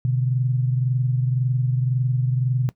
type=tone pair together; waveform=sine; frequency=124.94 / 146.83 Hz; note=B2 / D3; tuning=+20 / 0 cents; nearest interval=minor third; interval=280 cents; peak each=-19 / -26 dBFS; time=0.05-2.69 s; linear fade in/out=0 ms; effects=noise-tail reverb RT60 0.1 s tail -18 dB re dry